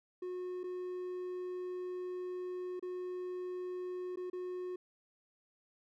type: tone with dropouts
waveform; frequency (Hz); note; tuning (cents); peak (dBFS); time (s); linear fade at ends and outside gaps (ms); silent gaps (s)
triangle; 363.2; F#4; -32; -36; 0.22-4.76; 5; 0.634-0.639 / 2.796-2.825 / 4.159-4.171 / 4.3-4.33
effects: none